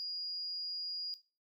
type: tone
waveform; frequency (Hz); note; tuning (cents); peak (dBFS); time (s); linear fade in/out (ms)
triangle; 4863; D#8; -40; -34; 0-1.14; 0
effects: noise-tail reverb RT60 0.3 s tail -17 dB re dry + tanh soft clip ceiling -36 dBFS